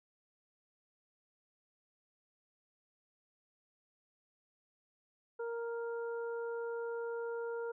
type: harmonic tone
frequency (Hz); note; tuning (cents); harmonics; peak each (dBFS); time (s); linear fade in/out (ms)
466.2; A#4; 0; 1 / 2 / 3; -37 / -48 / -48; 5.39-7.72; 10
effects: none